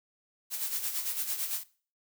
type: noise with tremolo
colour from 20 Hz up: blue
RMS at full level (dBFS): -31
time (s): 0.5-1.64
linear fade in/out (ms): 50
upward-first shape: sine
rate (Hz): 8.9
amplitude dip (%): 60
effects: noise-tail reverb RT60 0.4 s tail -19 dB re dry